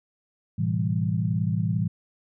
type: chord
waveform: sine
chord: A minor seventh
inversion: none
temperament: equal with one note detuned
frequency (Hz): 110 / 127.75 / 164.81 / 196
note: A2 / C3 / E3 / G3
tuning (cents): 0 / -41 / 0 / 0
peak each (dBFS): -26 / -31 / -26 / -30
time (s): 0.58-1.88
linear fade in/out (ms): 10
effects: none